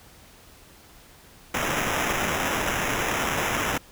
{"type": "noise with sample-and-hold", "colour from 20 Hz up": "violet", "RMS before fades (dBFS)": -26, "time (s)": [1.54, 3.78], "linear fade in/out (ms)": 5, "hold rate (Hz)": 4410, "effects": ["pink hiss -51 dBFS RMS until 3.91 s"]}